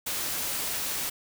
white noise, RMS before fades -31 dBFS, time 0.06-1.1 s, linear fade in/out 10 ms, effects none

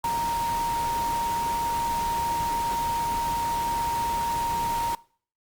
sine tone in noise, 932.3 Hz, A#5, in tune, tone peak -24 dBFS, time 0.04-4.95 s, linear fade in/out 2 ms, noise pink, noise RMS -35 dBFS, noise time 0.04-4.95 s, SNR +8 dB, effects noise-tail reverb RT60 0.5 s tail -22 dB re dry + Opus 48 kbps

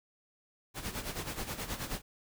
pink noise with tremolo, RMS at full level -36 dBFS, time 0.74-2.02 s, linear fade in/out 50 ms, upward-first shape sine, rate 9.4 Hz, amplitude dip 70%, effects none

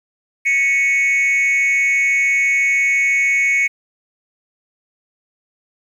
sine tone with frequency modulation, 2217 Hz, C#7, in tune, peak -10 dBFS, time 0.45-3.68 s, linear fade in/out 20 ms, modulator 280 Hz, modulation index 0.49, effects tanh soft clip ceiling -12 dBFS + 8-bit

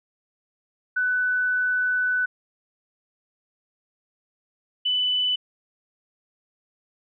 sine tone pair in turn, 1496 / 2992 Hz, F#6 / F#7, +19 / +19 cents, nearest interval octave, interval 1200 cents, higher second, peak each -20 dBFS, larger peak neither, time 0.96-2.26 / 4.85-5.36 s, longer first, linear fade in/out 10 ms, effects none

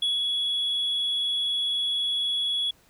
sine tone with ADSR envelope, 3369 Hz, G#7, 24 cents sharp, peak -19 dBFS, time 0.02-2.71 s, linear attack 5 ms, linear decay 160 ms, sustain -3 dB, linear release 7 ms, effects tanh soft clip ceiling -21 dBFS + pink hiss -60 dBFS RMS until 2.89 s

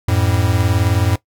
square beating tone pair, 89.3 / 108.3 Hz, F2 / A2, +39 / -27 cents, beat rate 19 Hz, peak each -17 dBFS, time 0.08-1.16 s, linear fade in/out 5 ms, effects noise-tail reverb RT60 0.1 s tail -17 dB re dry

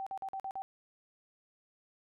sine tone bursts, 774 Hz, G5, 22 cents flat, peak -36 dBFS, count 6, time 0-0.62 s, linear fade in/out 0 ms, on 65 ms, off 46 ms, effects none

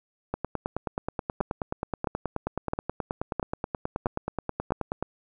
two click trains, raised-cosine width 1 ms, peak -14 / -12 dBFS, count 45 / 6, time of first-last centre 0.34-5.026 / 1.41-4.721 s, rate 9.39 / 1.51 Hz, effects none

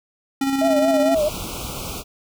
square tone with tremolo, 272.2 Hz, C#4, 31 cents flat, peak -18 dBFS, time 0.41-1.15 s, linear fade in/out 5 ms, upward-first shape square, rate 17 Hz, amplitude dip 35%
sine tone with vibrato, 631 Hz, D#5, 24 cents sharp, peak -16 dBFS, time 0.61-1.29 s, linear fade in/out 10 ms, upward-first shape triangle, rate 4.4 Hz, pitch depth 130 cents each way
pink band-stop noise, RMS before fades -30 dBFS, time 1.13-2.04 s, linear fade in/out 50 ms, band 1400 to 2300 Hz, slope 96 dB/octave
effects none

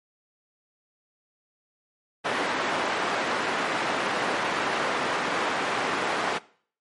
white band-pass noise, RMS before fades -27 dBFS, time 2.24-6.39 s, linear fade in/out 20 ms, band 240 to 1600 Hz, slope 12 dB/octave, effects noise-tail reverb RT60 0.5 s tail -20 dB re dry + MP3 48 kbps

